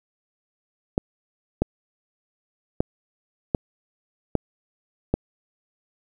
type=clicks; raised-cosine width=2 ms; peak=-6 dBFS; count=6; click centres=0.979 / 1.62 / 2.805 / 3.548 / 4.353 / 5.14 s; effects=8-bit